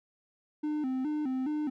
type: tone with vibrato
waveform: triangle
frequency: 280 Hz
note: C#4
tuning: 18 cents sharp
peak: -27 dBFS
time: 0.63-1.7 s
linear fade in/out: 10 ms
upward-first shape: square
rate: 2.4 Hz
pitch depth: 130 cents each way
effects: none